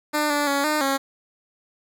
10% pulse tone with pitch steps, 299.7 / 291.3 / 280.6 / 303.9 / 272.7 Hz, D4 / D4 / C#4 / D#4 / C#4, +35 / -14 / +21 / -41 / -28 cents, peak -12 dBFS, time 0.13-0.98 s, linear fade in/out 20 ms, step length 170 ms, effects none

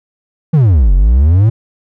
triangle exponential two-way sweep, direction down then up, 170 to 43 to 117.8 Hz, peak -3 dBFS, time 0.53-1.5 s, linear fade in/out 10 ms, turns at 0.94 s, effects none

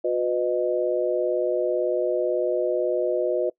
sine tone cluster, 360.2 / 500 / 618 Hz, F#4 / B4 / D#5, -46 / +21 / -12 cents, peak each -25 dBFS, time 0.04-3.5 s, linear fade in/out 10 ms, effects noise-tail reverb RT60 0.1 s tail -22 dB re dry

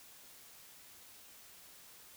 silence, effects white hiss -57 dBFS RMS until 2.16 s

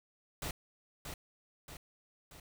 pink noise with echo, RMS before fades -39 dBFS, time 0.42-0.51 s, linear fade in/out 2 ms, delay 630 ms, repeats 3, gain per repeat -5 dB, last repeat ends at 2.4 s, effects none

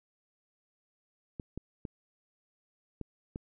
clicks, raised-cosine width 3 ms, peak -25 dBFS, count 5, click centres 1.398 / 1.576 / 1.852 / 3.013 / 3.359 s, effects none

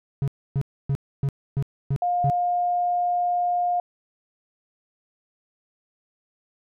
triangle tone bursts, 138.4 Hz, C#3, 2 cents flat, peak -18 dBFS, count 7, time 0.22-2.299 s, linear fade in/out 0 ms, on 57 ms, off 280 ms
sine tone, 709 Hz, F5, 26 cents sharp, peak -20 dBFS, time 2.02-3.8 s, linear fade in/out 2 ms
effects none

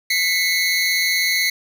25% pulse tone pair together, 2006 / 2182 Hz, B6 / C#7, +26 / -28 cents, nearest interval minor second, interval 146 cents, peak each -16 dBFS, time 0.1-1.5 s, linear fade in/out 5 ms, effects 8-bit

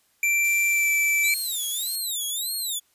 square tone with pitch glide, 2349 to 2323 Hz, D7 to D7, 0 to -20 cents, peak -20 dBFS, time 0.23-1.34 s, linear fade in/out 2 ms, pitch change -20 cents, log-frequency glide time 0.69-0.9 s
violet noise, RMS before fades -34 dBFS, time 0.44-1.96 s, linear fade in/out 5 ms
10% pulse tone with vibrato, 3769 Hz, A#7, 18 cents sharp, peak -19 dBFS, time 1.23-2.8 s, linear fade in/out 20 ms, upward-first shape sine, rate 1.7 Hz, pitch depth 220 cents each way
effects white hiss -65 dBFS RMS until 2.94 s + resampled to 32000 Hz

